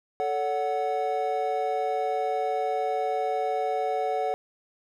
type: chord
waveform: triangle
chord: F# minor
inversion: first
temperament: equal with one note detuned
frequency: 440 / 567 / 740 Hz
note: A4 / C#5 / F#5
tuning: 0 / +39 / 0 cents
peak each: -28 / -30 / -25 dBFS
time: 0.2-4.34 s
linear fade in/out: 0 ms
effects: none